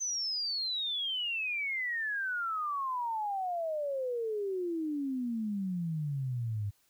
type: exponential sweep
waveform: sine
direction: down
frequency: 6200 to 99 Hz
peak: -31 dBFS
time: 0-6.71 s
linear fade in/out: 20 ms
effects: white hiss -70 dBFS RMS until 6.89 s